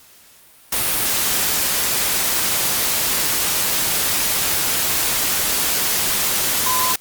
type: tone in noise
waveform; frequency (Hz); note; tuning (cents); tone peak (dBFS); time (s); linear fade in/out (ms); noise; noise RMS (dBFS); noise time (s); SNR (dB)
sine; 1018; C6; -48; -20; 6.66-6.93; 5; white; -19; 0.72-6.96; -4
effects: white hiss -48 dBFS RMS until 7 s + Opus 48 kbps

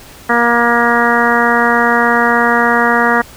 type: harmonic tone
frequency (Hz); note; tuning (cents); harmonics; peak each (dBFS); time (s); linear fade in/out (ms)
236.7; A#3; +27; 1 / 2 / 3 / 4 / 5 / 6 / 7 / 8; -17 / -17 / -17 / -17 / -17 / -17 / -17 / -17; 0.29-3.22; 10
effects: pink hiss -37 dBFS RMS until 3.36 s

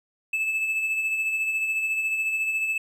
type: tone with tremolo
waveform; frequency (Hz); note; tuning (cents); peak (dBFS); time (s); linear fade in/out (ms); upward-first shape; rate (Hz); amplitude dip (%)
triangle; 2618; E7; -13; -20; 0.33-2.78; 5; sine; 14; 40
effects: none

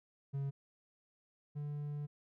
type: tone pair in turn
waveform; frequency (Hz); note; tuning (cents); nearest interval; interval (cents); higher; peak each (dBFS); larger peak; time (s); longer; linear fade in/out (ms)
triangle; 138.59 / 146.53; C#3 / D3; 0 / -4; minor second; 96; second; -33 / -36; first; 0.33-0.51 / 1.55-2.07; second; 20
effects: none

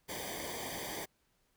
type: noise with comb filter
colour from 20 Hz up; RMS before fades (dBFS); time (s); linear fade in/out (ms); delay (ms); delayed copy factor
pink; -41; 0.08-1.06; 20; 0.74; -0.9
effects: pink hiss -75 dBFS RMS until 1.56 s

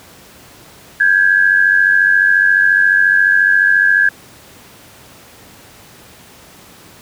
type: tone pair together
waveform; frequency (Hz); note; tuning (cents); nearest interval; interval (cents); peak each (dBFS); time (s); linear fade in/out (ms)
sine; 1586 / 1680.3; G6 / G#6; +20 / +20; minor second; 100; -11; 1-4.09; 5
effects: pink hiss -41 dBFS RMS until 7.01 s + high-pass 80 Hz 12 dB/octave

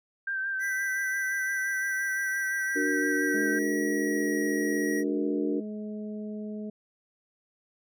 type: tone with vibrato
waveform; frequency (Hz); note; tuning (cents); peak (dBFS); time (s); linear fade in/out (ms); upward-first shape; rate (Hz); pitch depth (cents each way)
sine; 1568; G6; 0; -28; 0.27-3.59; 5; sine; 5.8; 30
type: tone with pitch glide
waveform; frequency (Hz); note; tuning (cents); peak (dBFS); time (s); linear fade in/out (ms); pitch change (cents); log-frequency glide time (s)
square; 1975.5 to 1909.3; B6 to A#6; 0 to +41; -33; 0.59-5.04; 50; -59; 1.41-4.38
type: chord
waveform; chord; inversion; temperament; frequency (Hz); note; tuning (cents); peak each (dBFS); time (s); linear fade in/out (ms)
sine; D augmented; none; equal; 293.7 / 370 / 466.2; D4 / F#4 / A#4; 0 / 0 / 0; -28 / -32 / -33; 2.75-5.61; 20
type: harmonic tone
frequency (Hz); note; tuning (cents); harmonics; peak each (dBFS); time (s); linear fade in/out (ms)
211.8; G#3; +34; 1 / 2 / 3; -34 / -41 / -46; 3.34-6.7; 5
effects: none

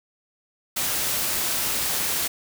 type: noise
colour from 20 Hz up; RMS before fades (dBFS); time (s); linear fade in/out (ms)
white; -25; 0.76-2.28; 10
effects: none

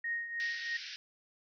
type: tone with tremolo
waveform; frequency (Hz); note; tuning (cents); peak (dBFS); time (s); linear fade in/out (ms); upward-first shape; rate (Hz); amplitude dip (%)
sine; 1864.7; A#6; 0; -31; 0.04-0.77; 5; triangle; 3.1; 70
type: band-pass noise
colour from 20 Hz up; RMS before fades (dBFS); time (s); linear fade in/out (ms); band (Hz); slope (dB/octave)
white; -45; 0.4-0.96; 0; 1500 to 5600; 96
effects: none

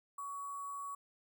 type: tone with sample-and-hold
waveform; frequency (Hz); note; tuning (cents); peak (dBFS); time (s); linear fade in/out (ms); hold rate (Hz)
sine; 1126; C#6; +27; -40; 0.18-0.95; 5; 8820
effects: none

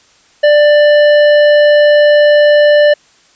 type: tone with hard clipping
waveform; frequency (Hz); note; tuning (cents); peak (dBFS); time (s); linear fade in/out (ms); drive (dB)
sine; 591; D5; +11; -6; 0.43-2.94; 10; 11
effects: white hiss -48 dBFS RMS until 3.35 s + resampled to 16000 Hz

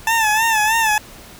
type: tone with vibrato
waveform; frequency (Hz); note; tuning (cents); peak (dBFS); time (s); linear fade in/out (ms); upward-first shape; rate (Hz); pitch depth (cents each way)
20% pulse; 880; A5; 0; -9; 0.07-0.98; 2; sine; 3.2; 75
effects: pink hiss -40 dBFS RMS until 1.39 s

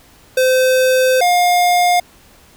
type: tone pair in turn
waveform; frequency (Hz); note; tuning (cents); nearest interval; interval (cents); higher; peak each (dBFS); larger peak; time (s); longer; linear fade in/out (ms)
square; 515 / 710.5; C5 / F5; -28 / +30; tritone; 558; second; -11; neither; 0.37-1.21 / 1.21-2; first; 5
effects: pink hiss -47 dBFS RMS until 2.56 s

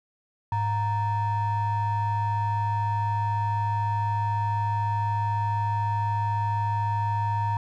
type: ring-modulated tone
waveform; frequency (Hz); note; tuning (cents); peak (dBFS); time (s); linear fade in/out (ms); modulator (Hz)
triangle; 413; G#4; -10; -18; 0.52-7.57; 2; 518
effects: none

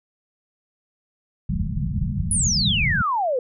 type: low-pass noise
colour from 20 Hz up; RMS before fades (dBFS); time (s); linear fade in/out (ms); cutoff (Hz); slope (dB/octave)
white; -24; 1.49-3.02; 5; 210; 96
type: exponential sweep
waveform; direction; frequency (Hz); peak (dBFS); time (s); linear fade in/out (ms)
sine; down; 10350 to 477.7; -19; 2.31-3.39; 2
effects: none

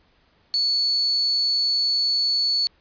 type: tone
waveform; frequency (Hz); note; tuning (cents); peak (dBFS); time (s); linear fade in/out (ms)
sine; 4435; C#8; 0; -18; 0.54-2.67; 0
effects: pink hiss -61 dBFS RMS until 2.8 s + resampled to 11025 Hz

